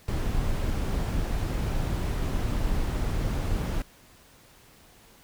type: noise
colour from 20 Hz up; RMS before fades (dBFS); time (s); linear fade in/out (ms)
brown; -27; 0.08-3.82; 2
effects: pink hiss -55 dBFS RMS until 5.23 s